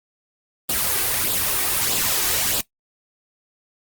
white noise with flanger, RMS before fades -21 dBFS, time 0.69-2.61 s, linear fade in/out 5 ms, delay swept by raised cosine 0.24 to 2.64 ms, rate 1.6 Hz, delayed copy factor +0.55, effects noise-tail reverb RT60 0.1 s tail -18 dB re dry + Opus 32 kbps

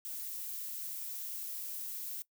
violet noise, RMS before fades -41 dBFS, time 0.05-2.22 s, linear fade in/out 0 ms, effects noise-tail reverb RT60 0.1 s tail -20 dB re dry

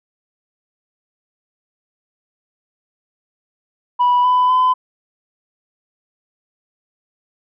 sine tone with pitch steps, 982 / 999 / 1014 Hz, B5 / B5 / B5, -10 / +20 / +45 cents, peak -9 dBFS, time 3.99-4.74 s, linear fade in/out 20 ms, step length 250 ms, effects tanh soft clip ceiling -9 dBFS

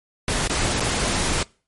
pink noise with dropouts, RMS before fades -22 dBFS, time 0.28-1.43 s, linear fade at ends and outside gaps 2 ms, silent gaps 0.476-0.496 / 0.799-0.804 s, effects noise-tail reverb RT60 0.4 s tail -25 dB re dry + MP3 48 kbps

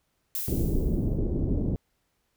violet noise with exponential decay, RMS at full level -29 dBFS, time 0.35-1.18 s, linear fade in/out 1 ms, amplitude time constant 180 ms
pink low-pass noise, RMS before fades -26 dBFS, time 0.48-1.76 s, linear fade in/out 0 ms, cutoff 400 Hz, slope 24 dB/octave
effects pink hiss -74 dBFS RMS until 2.36 s

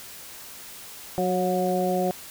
harmonic tone with a mistuned harmonic, 183.7 Hz, F#3, 12 cents flat, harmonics 1 / 2 / 3 / 4, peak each -27 / -27 / -27 / -27 dBFS, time 1.18-2.11 s, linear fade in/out 0 ms, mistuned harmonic 4, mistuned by -24 cents, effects white hiss -42 dBFS RMS until 2.3 s

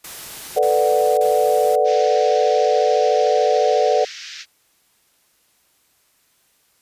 white noise bursts, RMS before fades -34 dBFS, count 3, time 0.04-1.758 s, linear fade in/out 5 ms, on 550 ms, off 34 ms
sine chord, B minor seventh, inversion third, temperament equal, 440 / 493.9 / 587.3 / 740 Hz, A4 / B4 / D5 / F#5, 0 / 0 / 0 / 0 cents, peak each -19 dBFS, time 0.56-4.05 s, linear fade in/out 10 ms
white band-pass noise, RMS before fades -35 dBFS, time 1.84-4.46 s, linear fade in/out 50 ms, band 1500 to 6000 Hz, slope 48 dB/octave
effects white hiss -61 dBFS RMS until 6.81 s + resampled to 32000 Hz

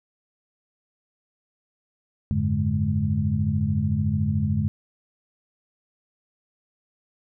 sine tone cluster, 89.9 / 103.5 / 145 / 209.5 Hz, F#2 / G#2 / D3 / G#3, -49 / -5 / -22 / +15 cents, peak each -26 dBFS, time 2.31-4.68 s, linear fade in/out 0 ms, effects none

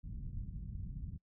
pink low-pass noise, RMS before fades -43 dBFS, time 0.03-1.18 s, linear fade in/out 20 ms, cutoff 170 Hz, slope 24 dB/octave, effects noise-tail reverb RT60 0.1 s tail -26 dB re dry

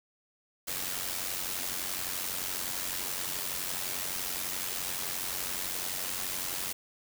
white noise with amplitude modulation, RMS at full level -32 dBFS, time 0.67-6.73 s, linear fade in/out 10 ms, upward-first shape sine, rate 91.7 Hz, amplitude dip 60%, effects none

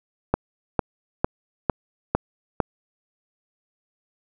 click train, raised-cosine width 1 ms, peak -4 dBFS, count 6, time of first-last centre 0.34-2.602 s, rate 2.21 Hz, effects none

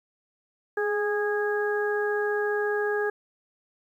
harmonic tone with a mistuned harmonic, 411.9 Hz, G#4, 14 cents flat, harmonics 1 / 2 / 3 / 4, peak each -25 / -34 / -38 / -30 dBFS, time 0.77-3.1 s, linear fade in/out 5 ms, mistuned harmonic 1, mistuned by +24 cents, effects 10-bit

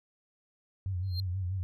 sine tone with vibrato, 92.5 Hz, F#2, in tune, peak -30 dBFS, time 0.86-1.63 s, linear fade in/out 0 ms, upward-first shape sine, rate 6.2 Hz, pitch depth 85 cents each way
triangle tone with exponential growth, 4186 Hz, C8, in tune, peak -31 dBFS, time 1.03-1.2 s, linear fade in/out 1 ms, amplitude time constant 35 ms
effects none

